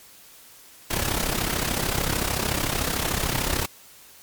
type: noise with amplitude modulation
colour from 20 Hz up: pink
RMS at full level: -22 dBFS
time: 0.9-3.66 s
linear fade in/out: 10 ms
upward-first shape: sine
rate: 33.5 Hz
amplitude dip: 70%
effects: white hiss -49 dBFS RMS until 4.22 s + MP3 96 kbps